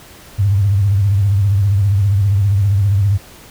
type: tone with vibrato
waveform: sine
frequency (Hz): 99.6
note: G2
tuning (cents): +28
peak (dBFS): -10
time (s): 0.38-3.18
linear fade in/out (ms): 20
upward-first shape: sine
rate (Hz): 15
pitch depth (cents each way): 93
effects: pink hiss -40 dBFS RMS until 3.5 s